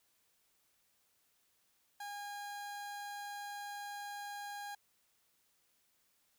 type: tone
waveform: 30% pulse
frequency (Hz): 816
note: G#5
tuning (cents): -31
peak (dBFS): -40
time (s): 2-4.75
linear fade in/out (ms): 5
effects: white hiss -75 dBFS RMS until 6.38 s